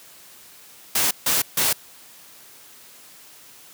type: noise bursts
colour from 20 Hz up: white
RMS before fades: -20 dBFS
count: 3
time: 0.95-1.73 s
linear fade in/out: 5 ms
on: 160 ms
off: 150 ms
effects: white hiss -47 dBFS RMS until 3.73 s + high-pass 100 Hz 12 dB/octave